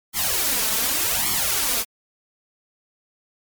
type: noise with flanger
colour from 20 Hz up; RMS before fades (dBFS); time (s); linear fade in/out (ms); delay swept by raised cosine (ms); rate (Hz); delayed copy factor
white; -22; 0.13-1.85; 50; 0.91 to 4.61; 0.86; +0.95
effects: MP3 96 kbps

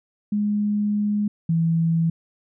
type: tone pair in turn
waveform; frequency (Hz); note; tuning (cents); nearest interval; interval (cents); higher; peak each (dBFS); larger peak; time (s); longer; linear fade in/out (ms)
sine; 207.7 / 164.85; G#3 / E3; 0 / 0; major third; 400; first; -19 / -17; second; 0.32-1.28 / 1.49-2.1; first; 5
effects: none

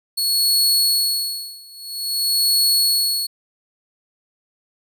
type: tone with tremolo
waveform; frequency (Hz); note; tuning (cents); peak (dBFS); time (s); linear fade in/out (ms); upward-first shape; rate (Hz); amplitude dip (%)
sawtooth; 4366; C#8; -27; -11; 0.17-3.27; 10; sine; 0.5; 95
effects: none

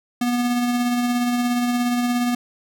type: tone with tremolo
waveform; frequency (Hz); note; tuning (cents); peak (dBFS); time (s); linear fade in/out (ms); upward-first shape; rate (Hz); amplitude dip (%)
square; 243.2; B3; -26; -18; 0.21-2.35; 5; sine; 17; 30
effects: none

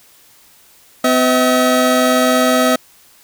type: tone pair together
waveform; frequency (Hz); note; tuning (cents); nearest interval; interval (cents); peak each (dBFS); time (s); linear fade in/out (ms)
25% pulse; 253.4 / 641.5; B3 / E5; +45 / -47; octave + major third; 1608; -10; 1.04-2.76; 5
effects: white hiss -48 dBFS RMS until 3.23 s

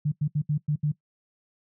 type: tone bursts at uneven times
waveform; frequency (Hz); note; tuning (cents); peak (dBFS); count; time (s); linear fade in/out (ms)
sine; 148.9; D3; +24; -21; 6; 0.05-0.12 / 0.21-0.28 / 0.35-0.42 / 0.49-0.58 / 0.68-0.76 / 0.83-0.92; 10
effects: noise-tail reverb RT60 0.1 s tail -19 dB re dry

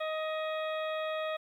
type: harmonic tone with a mistuned harmonic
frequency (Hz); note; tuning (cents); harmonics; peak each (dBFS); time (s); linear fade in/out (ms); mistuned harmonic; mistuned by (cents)
627; D#5; +13; 1 / 2 / 3 / 4 / 5 / 6; -33 / -39 / -43 / -45 / -47 / -49; 0-1.37; 10; 5; +97
effects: 11-bit

